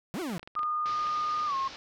40% pulse exponential two-way sweep, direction up then down, 155.1 to 393.4 to 155.1 Hz, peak -31 dBFS, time 0.14-0.38 s, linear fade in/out 0 ms, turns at 0.2 s
clicks, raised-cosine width 0.3 ms, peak -28 dBFS, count 12, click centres 0.216 / 0.298 / 0.333 / 0.395 / 0.43 / 0.475 / 0.553 / 0.592 / 0.632 / 0.858 / 0.896 / 1.07 s
sine tone with pitch glide, 1222 to 1076.2 Hz, D#6 to C6, -32 to +48 cents, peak -27 dBFS, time 0.56-1.68 s, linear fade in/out 5 ms, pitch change -220 cents, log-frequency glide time 1.46-1.55 s
white low-pass noise, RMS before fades -45 dBFS, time 0.86-1.76 s, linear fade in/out 0 ms, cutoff 5400 Hz, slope 48 dB/octave
effects none

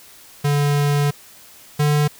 square tone pair in turn, 144.5 / 147.96 Hz, D3 / D3, -28 / +13 cents, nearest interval unison, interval 41 cents, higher second, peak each -16 / -15 dBFS, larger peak second, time 0.44-1.11 / 1.79-2.08 s, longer first, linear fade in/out 10 ms, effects white hiss -45 dBFS RMS until 2.19 s

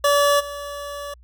25% pulse tone with level steps, 574 Hz, D5, 40 cents flat, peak -11 / -26 dBFS, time 0.04-1.14 s, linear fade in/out 5 ms, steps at 0.39 s, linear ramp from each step 20 ms, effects added 60 Hz sine -46 dBFS peak until 1.23 s

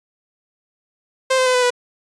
sawtooth tone with pitch steps, 523.3 / 515.2 / 507.2 / 499.4 / 491.7 Hz, C5 / C5 / B4 / B4 / B4, 0 / -27 / +46 / +19 / -8 cents, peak -10 dBFS, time 1.3-1.705 s, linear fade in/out 10 ms, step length 81 ms, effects resampled to 22050 Hz

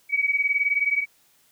sine beating tone pair, 2262 / 2281 Hz, C#7 / C#7, +34 / +49 cents, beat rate 19 Hz, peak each -22 / -24 dBFS, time 0.09-1.06 s, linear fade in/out 50 ms, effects white hiss -61 dBFS RMS until 1.51 s

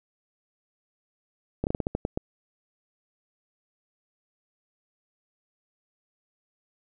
slowing click train, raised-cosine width 2 ms, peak -13 dBFS, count 9, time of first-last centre 1.64-2.174 s, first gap 29 ms, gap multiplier 1.23, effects none

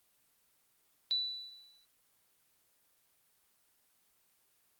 sine tone with exponential decay, 3966 Hz, B7, 7 cents sharp, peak -27 dBFS, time 1.11-1.85 s, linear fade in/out 0 ms, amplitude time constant 160 ms, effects white hiss -72 dBFS RMS until 4.79 s + Opus 24 kbps

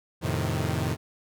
sawtooth chord, F dominant seventh, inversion none, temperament equal, 87.31 / 110 / 130.81 / 155.56 Hz, F2 / A2 / C3 / Eb3, 0 / 0 / 0 / 0 cents, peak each -27 dBFS, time 0.21-0.97 s, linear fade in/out 50 ms, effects none

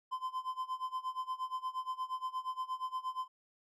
triangle tone with tremolo, 1029 Hz, C6, 29 cents flat, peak -31 dBFS, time 0.11-3.28 s, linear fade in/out 20 ms, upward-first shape sine, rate 8.5 Hz, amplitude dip 90%, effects none

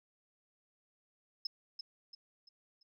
sine tone with echo, 5180 Hz, E8, 31 cents flat, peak -32 dBFS, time 1.45-1.47 s, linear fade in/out 5 ms, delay 340 ms, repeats 4, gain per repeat -8 dB, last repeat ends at 2.83 s, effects tanh soft clip ceiling -29 dBFS

